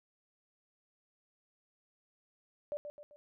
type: tone with echo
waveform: sine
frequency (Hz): 587.3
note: D5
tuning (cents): 0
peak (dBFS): -34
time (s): 2.72-2.77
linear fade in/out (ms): 0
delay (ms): 130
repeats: 3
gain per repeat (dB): -7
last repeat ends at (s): 3.16
effects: none